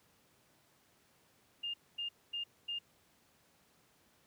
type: tone bursts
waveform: sine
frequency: 2818 Hz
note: F7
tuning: 15 cents sharp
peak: -36 dBFS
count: 4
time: 1.63-2.79 s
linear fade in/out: 10 ms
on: 110 ms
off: 240 ms
effects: pink hiss -69 dBFS RMS until 4.26 s + high-pass 100 Hz 12 dB/octave